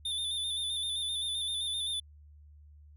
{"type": "tone with vibrato", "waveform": "square", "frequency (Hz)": 3555, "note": "A7", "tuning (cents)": 17, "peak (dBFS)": -32, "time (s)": [0.05, 2], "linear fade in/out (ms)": 5, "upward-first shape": "square", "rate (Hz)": 7.7, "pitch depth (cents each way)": 36, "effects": ["added 74 Hz sine -52 dBFS peak until 2.96 s"]}